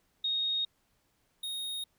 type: tone pair in turn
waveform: sine / square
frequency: 3729 / 3729 Hz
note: A#7 / A#7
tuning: 0 / 0 cents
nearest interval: unison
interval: 0 cents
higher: neither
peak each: -28 / -35 dBFS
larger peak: first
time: 0.24-0.65 / 1.43-1.84 s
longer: neither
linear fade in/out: 5 ms
effects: pink hiss -73 dBFS RMS until 1.98 s